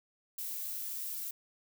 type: noise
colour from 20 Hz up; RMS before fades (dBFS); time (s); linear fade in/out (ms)
violet; -39; 0.38-1.31; 5
effects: none